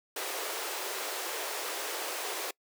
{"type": "high-pass noise", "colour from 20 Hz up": "pink", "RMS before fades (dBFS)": -36, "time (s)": [0.16, 2.51], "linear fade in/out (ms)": 5, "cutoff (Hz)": 360, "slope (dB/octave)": 48, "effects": ["noise-tail reverb RT60 0.1 s tail -25 dB re dry"]}